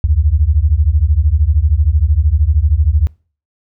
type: beating tone pair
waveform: sine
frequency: 69.3 / 82.3 Hz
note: C#2 / E2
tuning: 0 / -2 cents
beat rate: 13 Hz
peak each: -12 dBFS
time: 0.04-3.07 s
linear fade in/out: 0 ms
effects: noise-tail reverb RT60 0.4 s tail -23 dB re dry